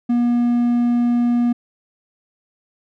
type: tone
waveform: triangle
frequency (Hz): 240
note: B3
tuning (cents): -49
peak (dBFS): -12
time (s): 0.09-1.53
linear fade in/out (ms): 10
effects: none